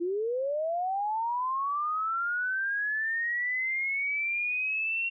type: linear sweep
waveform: sine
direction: up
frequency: 333.3 to 2746 Hz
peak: -27 dBFS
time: 0-5.1 s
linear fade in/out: 20 ms
effects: none